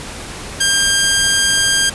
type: tone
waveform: 10% pulse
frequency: 1600 Hz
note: G6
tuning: 35 cents sharp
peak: -3 dBFS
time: 0.6-1.9 s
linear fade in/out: 10 ms
effects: pink hiss -29 dBFS RMS until 1.94 s + resampled to 24000 Hz